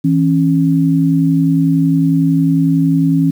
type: tone pair together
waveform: sine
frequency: 162.9 / 273.9 Hz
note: E3 / C#4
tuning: -20 / -21 cents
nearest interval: major sixth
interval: 899 cents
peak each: -12 dBFS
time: 0.04-3.31 s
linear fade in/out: 10 ms
effects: 7-bit